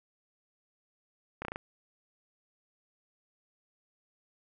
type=slowing click train; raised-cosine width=0.5 ms; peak=-21 dBFS; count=5; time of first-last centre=1.42-1.559 s; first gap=30 ms; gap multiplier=1.1; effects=none